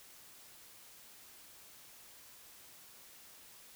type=silence; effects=white hiss -57 dBFS RMS until 3.75 s